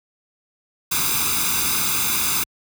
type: noise with comb filter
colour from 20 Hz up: white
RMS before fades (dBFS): -21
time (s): 0.91-2.44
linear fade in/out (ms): 10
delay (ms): 0.81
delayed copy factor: +0.9
effects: high-pass 60 Hz 12 dB/octave